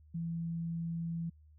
sine tone, 166.8 Hz, E3, 21 cents sharp, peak -34 dBFS, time 0.14-1.3 s, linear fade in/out 10 ms, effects added 76 Hz sine -57 dBFS peak until 1.58 s

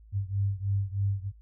sine beating tone pair, 98 / 101.2 Hz, G2 / G#2, 0 / -44 cents, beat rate 3.2 Hz, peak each -28 / -30 dBFS, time 0.12-1.32 s, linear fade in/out 50 ms, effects added 54 Hz sine -50 dBFS peak until 1.41 s

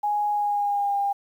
sine tone with pitch glide, 830.6 to 802.8 Hz, G#5 to G5, 0 to +41 cents, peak -21 dBFS, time 0.03-1.13 s, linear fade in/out 10 ms, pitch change -59 cents, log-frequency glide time 0.31-0.97 s, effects 9-bit

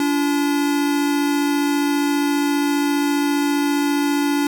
square tone pair together, 287.5 / 342.4 Hz, D4 / F4, -37 / -34 cents, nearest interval minor third, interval 303 cents, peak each -18 / -26 dBFS, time 0-4.47 s, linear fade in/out 2 ms, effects none

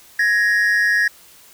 triangle tone pair together, 1669 / 1869.6 Hz, G#6 / A#6, +8 / +5 cents, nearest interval major second, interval 197 cents, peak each -15 dBFS, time 0.19-1.08 s, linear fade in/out 5 ms, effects white hiss -47 dBFS RMS until 1.53 s

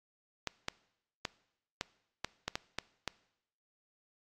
clicks, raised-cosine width 0.2 ms, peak -16 dBFS, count 9, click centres 0.473 / 0.684 / 1.252 / 1.811 / 2.246 / 2.48 / 2.555 / 2.786 / 3.077 s, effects noise-tail reverb RT60 0.8 s tail -22 dB re dry + AAC 48 kbps

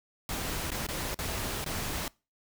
pink noise with dropouts, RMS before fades -34 dBFS, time 0.29-2.08 s, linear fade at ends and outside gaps 1 ms, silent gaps 0.704-0.717 / 0.867-0.887 / 1.144-1.189 / 1.643-1.662 s, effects noise-tail reverb RT60 0.3 s tail -24 dB re dry

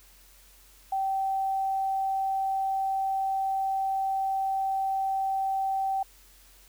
sine tone, 774 Hz, G5, 22 cents flat, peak -25 dBFS, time 0.92-6.03 s, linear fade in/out 5 ms, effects added 45 Hz sine -57 dBFS peak until 6.68 s + white hiss -57 dBFS RMS until 6.68 s

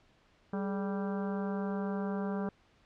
harmonic tone with a mistuned harmonic, 196 Hz, G3, in tune, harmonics 1 / 2 / 3 / 4 / 5 / 6 / 7 / 8, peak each -33 / -39 / -43 / -45 / -47 / -49 / -50 / -51 dBFS, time 0.53-2.49 s, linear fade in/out 2 ms, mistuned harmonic 2, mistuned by +110 cents, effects pink hiss -66 dBFS RMS until 2.85 s + low-pass 4000 Hz 12 dB/octave

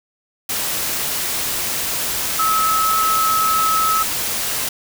sine tone in noise, 1293 Hz, E6, 34 cents flat, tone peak -15 dBFS, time 2.39-4.03 s, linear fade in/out 5 ms, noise white, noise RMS -22 dBFS, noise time 0.49-4.69 s, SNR +4 dB, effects none

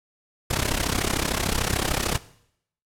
pink noise with amplitude modulation, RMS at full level -21 dBFS, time 0.5-2.18 s, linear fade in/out 10 ms, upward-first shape sine, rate 33.4 Hz, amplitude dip 85%, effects noise-tail reverb RT60 0.7 s tail -18 dB re dry + low-pass 12000 Hz 12 dB/octave

